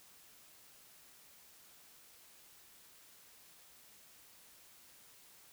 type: silence
effects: white hiss -61 dBFS RMS until 5.52 s